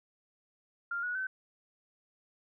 sine tone with pitch steps, 1396.9 / 1461.3 / 1528.6 Hz, F6 / F#6 / G6, 0 / -22 / -44 cents, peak -32 dBFS, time 0.91-1.27 s, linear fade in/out 5 ms, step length 120 ms, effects none

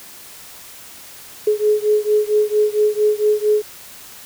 sine beating tone pair, 421 / 425.4 Hz, G#4 / G#4, +24 / +42 cents, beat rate 4.4 Hz, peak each -16 / -17 dBFS, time 1.47-3.62 s, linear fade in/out 5 ms, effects white hiss -39 dBFS RMS until 4.25 s

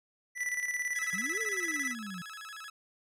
square tone with tremolo, 1975.5 Hz, B6, in tune, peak -30 dBFS, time 0.35-1.95 s, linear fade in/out 50 ms, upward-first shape square, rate 18 Hz, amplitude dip 55%
sawtooth tone with vibrato, 1476 Hz, F#6, 5 cents flat, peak -39 dBFS, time 0.95-2.7 s, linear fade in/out 5 ms, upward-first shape square, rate 13 Hz, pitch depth 220 cents each way
sine exponential two-way sweep, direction up then down, 169.4 to 461.1 to 169.4 Hz, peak -39 dBFS, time 1.13-2.22 s, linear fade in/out 5 ms, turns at 1.4 s
effects low-pass 12000 Hz 12 dB/octave

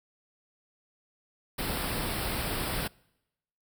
pink band-stop noise, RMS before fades -32 dBFS, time 1.58-2.88 s, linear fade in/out 10 ms, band 5300 to 8100 Hz, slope 96 dB/octave, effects noise-tail reverb RT60 0.9 s tail -26 dB re dry

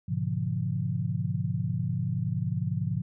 sine chord, G# diminished seventh, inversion none, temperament equal with one note detuned, 103.83 / 123.47 / 143.89 / 174.61 Hz, G#2 / B2 / D3 / F3, 0 / 0 / -35 / 0 cents, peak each -32 dBFS, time 0.08-3.02 s, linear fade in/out 10 ms, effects none

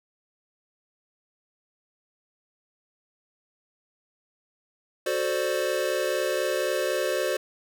square chord, D dominant seventh, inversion first, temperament equal, 370 / 440 / 523.3 / 587.3 Hz, F#4 / A4 / C5 / D5, 0 / 0 / 0 / 0 cents, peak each -31 / -34 / -29 / -30 dBFS, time 5.06-7.37 s, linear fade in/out 5 ms, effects none

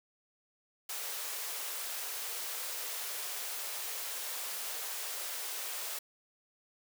white high-pass noise, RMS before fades -39 dBFS, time 0.89-5.99 s, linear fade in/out 5 ms, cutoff 400 Hz, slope 48 dB/octave, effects none

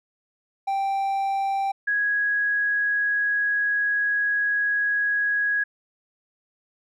triangle / sine tone pair in turn, 784 / 1661.2 Hz, G5 / G#6, 0 / 0 cents, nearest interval octave + minor second, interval 1300 cents, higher second, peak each -20 dBFS, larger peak neither, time 0.67-1.72 / 1.87-5.64 s, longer second, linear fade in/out 10 ms, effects none

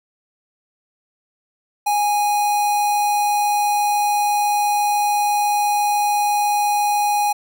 square tone with notch filter, 827 Hz, G#5, 8 cents flat, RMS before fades -18 dBFS, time 1.86-7.33 s, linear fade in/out 10 ms, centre 3200 Hz, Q 1.4, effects 9-bit

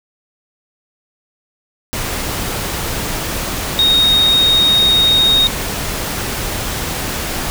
sine tone in noise, 3729 Hz, A#7, in tune, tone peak -9 dBFS, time 3.79-5.47 s, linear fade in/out 0 ms, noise pink, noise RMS -21 dBFS, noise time 1.93-7.5 s, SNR +9 dB, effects none

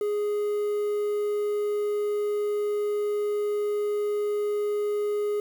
triangle tone with quantisation, 415.3 Hz, G#4, in tune, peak -22 dBFS, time 0.01-5.4 s, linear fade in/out 2 ms, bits 8, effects none

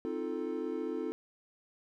triangle chord, F dominant seventh, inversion second, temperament equal with one note detuned, 261.6 / 313.8 / 349.2 / 440 Hz, C4 / Eb4 / F4 / A4, 0 / +15 / 0 / 0 cents, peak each -38 / -37 / -37 / -36 dBFS, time 0.05-1.12 s, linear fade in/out 0 ms, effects none

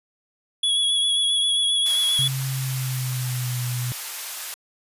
square tone with vibrato, 3362 Hz, G#7, 20 cents sharp, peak -19 dBFS, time 0.63-2.28 s, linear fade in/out 5 ms, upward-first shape triangle, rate 7.5 Hz, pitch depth 30 cents each way
white high-pass noise, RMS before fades -32 dBFS, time 1.86-4.54 s, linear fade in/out 0 ms, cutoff 820 Hz, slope 12 dB/octave
sine tone with pitch glide, 133.3 to 123.66 Hz, C3 to B2, +33 to +3 cents, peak -24 dBFS, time 2.19-3.92 s, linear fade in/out 0 ms, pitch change -130 cents, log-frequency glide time 2.47-3.64 s
effects resampled to 32000 Hz

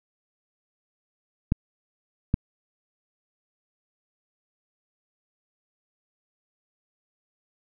clicks, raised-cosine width 5 ms, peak -8 dBFS, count 2, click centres 1.521 / 2.341 s, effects none

